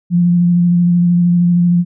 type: tone with vibrato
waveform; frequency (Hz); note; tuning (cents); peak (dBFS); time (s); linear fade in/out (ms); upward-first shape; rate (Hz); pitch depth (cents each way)
sine; 174.61; F3; 0; -8; 0.1-1.85; 50; square; 13; 14
effects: none